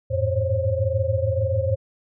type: tone cluster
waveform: sine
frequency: 88.4 / 102.5 / 109.3 / 531 / 553 Hz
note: F2 / G#2 / A2 / C5 / C#5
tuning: +22 / -22 / -11 / +25 / -4 cents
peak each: -25 / -27 / -26 / -24 / -29 dBFS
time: 0.1-1.76 s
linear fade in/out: 20 ms
effects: none